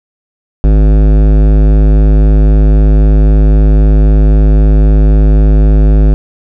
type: tone with hard clipping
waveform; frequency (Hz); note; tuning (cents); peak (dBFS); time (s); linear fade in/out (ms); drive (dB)
sine; 51.91; G#1; 0; -5; 0.64-6.14; 0; 16
effects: none